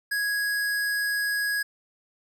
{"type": "tone", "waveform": "square", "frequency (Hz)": 1661.2, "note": "G#6", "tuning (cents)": 0, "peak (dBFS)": -25, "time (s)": [0.11, 1.63], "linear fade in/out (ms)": 10, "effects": []}